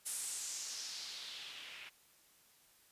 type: noise with low-pass filter sweep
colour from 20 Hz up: blue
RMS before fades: -45 dBFS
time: 0.05-1.9 s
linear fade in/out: 20 ms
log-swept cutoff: 10000 to 2400 Hz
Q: 2.6
effects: white hiss -67 dBFS RMS until 2.91 s + resampled to 32000 Hz